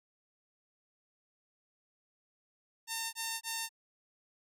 5% pulse tone bursts, 907 Hz, A#5, 48 cents flat, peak -23 dBFS, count 3, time 2.87-3.692 s, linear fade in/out 50 ms, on 260 ms, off 21 ms, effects none

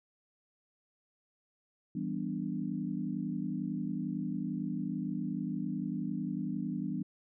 sine chord, E minor seventh, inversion none, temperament equal, 164.81 / 196 / 246.9 / 293.7 Hz, E3 / G3 / B3 / D4, 0 / 0 / 0 / 0 cents, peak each -39 / -37 / -38 / -39 dBFS, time 1.95-7.03 s, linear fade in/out 5 ms, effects none

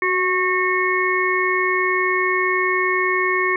harmonic tone with a mistuned harmonic, 365.1 Hz, F#4, 23 cents flat, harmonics 1 / 3 / 5 / 6, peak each -22 / -22 / -22 / -22 dBFS, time 0.02-3.56 s, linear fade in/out 2 ms, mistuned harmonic 1, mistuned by +29 cents, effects none

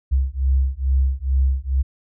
sine beating tone pair, 65.41 / 67.71 Hz, C2 / C#2, 0 / -40 cents, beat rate 2.3 Hz, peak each -19 dBFS, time 0.11-1.83 s, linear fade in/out 20 ms, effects none

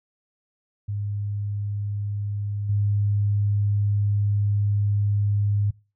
sine tone with level steps, 102.4 Hz, G#2, 24 cents flat, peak -25 / -19 dBFS, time 0.88-5.71 s, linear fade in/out 10 ms, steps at 2.69 s, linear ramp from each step 5 ms, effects noise-tail reverb RT60 0.3 s tail -22 dB re dry

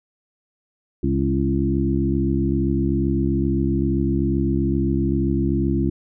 harmonic tone with a mistuned harmonic, 67.7 Hz, C#2, 40 cents flat, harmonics 1 / 2 / 3 / 4 / 5, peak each -24 / -24 / -24 / -24 / -24 dBFS, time 1.03-5.9 s, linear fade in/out 5 ms, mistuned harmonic 4, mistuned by +34 cents, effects none

